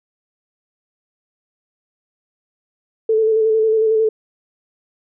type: tone with vibrato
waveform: sine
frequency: 440 Hz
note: A4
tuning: in tune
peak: -12 dBFS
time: 3.09-4.09 s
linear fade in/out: 5 ms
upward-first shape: square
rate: 11 Hz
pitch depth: 22 cents each way
effects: none